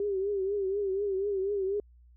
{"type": "tone with vibrato", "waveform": "sine", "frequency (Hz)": 394.7, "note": "G4", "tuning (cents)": 12, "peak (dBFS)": -27, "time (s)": [0, 1.8], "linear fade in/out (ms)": 2, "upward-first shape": "triangle", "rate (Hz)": 4.1, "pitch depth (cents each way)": 97, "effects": ["added 60 Hz sine -54 dBFS peak until 2.16 s"]}